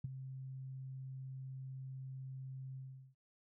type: tone with ADSR envelope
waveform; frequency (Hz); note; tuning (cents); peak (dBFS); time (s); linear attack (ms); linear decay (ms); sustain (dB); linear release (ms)
sine; 132.1; C3; +17; -34; 0.04-3.15; 6; 18; -10; 390
effects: none